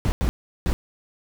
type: noise bursts at uneven times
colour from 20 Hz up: brown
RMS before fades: -21 dBFS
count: 3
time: 0.05-0.12 / 0.21-0.29 / 0.66-0.73 s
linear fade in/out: 0 ms
effects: none